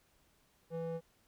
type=tone with band-pass filter; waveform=square; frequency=165.2 Hz; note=E3; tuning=4 cents sharp; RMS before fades=-39 dBFS; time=0.7-1.01 s; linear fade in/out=50 ms; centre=400 Hz; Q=5.2; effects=pink hiss -71 dBFS RMS until 1.27 s